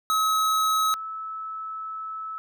square / sine tone pair in turn, 1282 / 1303.7 Hz, E6 / E6, -49 / -20 cents, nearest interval unison, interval 29 cents, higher second, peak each -21 / -31 dBFS, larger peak first, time 0.1-0.94 / 0.94-2.38 s, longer second, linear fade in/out 0 ms, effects none

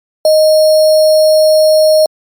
sine tone with sample-and-hold, 622.3 Hz, D#5, in tune, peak -4 dBFS, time 0.25-2.06 s, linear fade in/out 2 ms, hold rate 4900 Hz, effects MP3 96 kbps

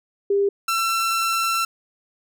sine / sawtooth tone pair in turn, 400 / 1345.4 Hz, G4 / E6, +35 / +35 cents, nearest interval octave + major sixth, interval 2100 cents, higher second, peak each -16 dBFS, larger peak neither, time 0.3-0.49 / 0.68-1.65 s, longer second, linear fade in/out 5 ms, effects none

